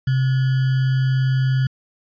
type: tone with sample-and-hold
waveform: sine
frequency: 131.3 Hz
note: C3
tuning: 6 cents sharp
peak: -15 dBFS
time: 0.07-1.67 s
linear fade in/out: 5 ms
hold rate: 1575 Hz
effects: resampled to 11025 Hz